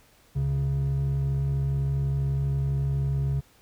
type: tone pair together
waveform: triangle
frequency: 69.8 / 137.52 Hz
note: C#2 / C#3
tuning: +13 / -13 cents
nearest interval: octave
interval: 1174 cents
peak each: -27 / -21 dBFS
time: 0.35-3.41 s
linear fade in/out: 20 ms
effects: tanh soft clip ceiling -17 dBFS + pink hiss -59 dBFS RMS until 3.61 s